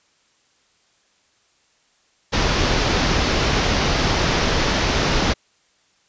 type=low-pass noise; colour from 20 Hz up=pink; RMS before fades=-19 dBFS; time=2.32-5.34 s; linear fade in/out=20 ms; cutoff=6100 Hz; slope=48 dB/octave; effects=white hiss -61 dBFS RMS until 6.08 s + resampled to 16000 Hz